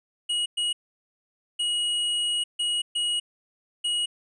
square tone bursts at uneven times, 2900 Hz, F#7, 35 cents flat, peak -24 dBFS, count 6, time 0.29-0.46 / 0.57-0.73 / 1.59-2.44 / 2.59-2.82 / 2.95-3.2 / 3.84-4.06 s, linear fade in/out 10 ms, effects resampled to 22050 Hz

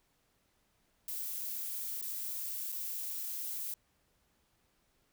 violet noise with dropouts, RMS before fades -39 dBFS, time 1.08-3.74 s, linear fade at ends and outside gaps 2 ms, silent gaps 2.014-2.024 / 2.72-2.724 s, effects pink hiss -74 dBFS RMS until 5.12 s

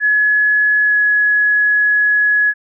sine tone with pitch glide, 1696 to 1686.2 Hz, G#6 to G#6, +36 to +26 cents, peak -10 dBFS, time 0-2.54 s, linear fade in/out 50 ms, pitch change -10 cents, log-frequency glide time 0.84-0.95 s, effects none

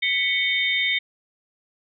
sine tone cluster, 1981 / 2225 / 3111 / 3643 Hz, B6 / C#7 / G7 / A#7, +5 / +6 / -14 / -41 cents, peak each -28 / -22 / -30 / -25 dBFS, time 0.02-0.99 s, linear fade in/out 10 ms, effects none

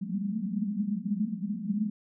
pink band-pass noise, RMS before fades -31 dBFS, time 0.01-1.9 s, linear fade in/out 5 ms, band 190 to 220 Hz, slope 96 dB/octave, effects none

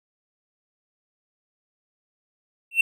triangle tone with exponential growth, 2700 Hz, E7, 41 cents sharp, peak -9 dBFS, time 2.71-2.81 s, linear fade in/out 5 ms, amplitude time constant 21 ms, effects none

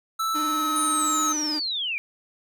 square tone with pitch glide, 1318.5 to 1285.4 Hz, E6 to E6, 0 to -44 cents, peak -24 dBFS, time 0.19-1.33 s, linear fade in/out 10 ms, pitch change -44 cents, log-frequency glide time 0.34-0.7 s
45% pulse tone with vibrato, 302.5 Hz, D#4, 49 cents flat, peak -29 dBFS, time 0.34-1.6 s, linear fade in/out 20 ms, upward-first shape square, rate 20 Hz, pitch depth 36 cents each way
sine linear sweep, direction down, 9590 to 2299 Hz, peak -25 dBFS, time 0.76-1.98 s, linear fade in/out 0 ms
effects none

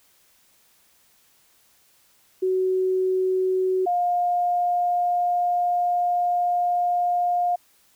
sine tone pair in turn, 373.6 / 708.1 Hz, F#4 / F5, +17 / +24 cents, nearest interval major seventh, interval 1107 cents, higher second, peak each -19 dBFS, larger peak neither, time 2.42-3.86 / 3.86-7.56 s, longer second, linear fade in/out 10 ms, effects white hiss -60 dBFS RMS until 7.95 s

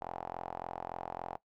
sawtooth tone with band-pass filter, 43.54 Hz, F1, 5 cents flat, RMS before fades -42 dBFS, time 0.01-1.37 s, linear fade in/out 0 ms, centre 790 Hz, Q 4.9, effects noise-tail reverb RT60 0.1 s tail -18 dB re dry

